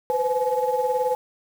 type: tone cluster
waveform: sine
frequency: 495.4 / 514 / 850 Hz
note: B4 / C5 / G#5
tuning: +5 / -31 / +40 cents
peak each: -24 dBFS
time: 0.1-1.15 s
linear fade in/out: 0 ms
effects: tanh soft clip ceiling -11 dBFS + 7-bit

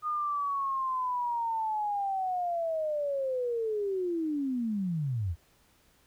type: linear sweep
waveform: sine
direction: down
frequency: 1232 to 75.4 Hz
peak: -28 dBFS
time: 0.02-5.36 s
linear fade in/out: 50 ms
effects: pink hiss -65 dBFS RMS until 6.06 s

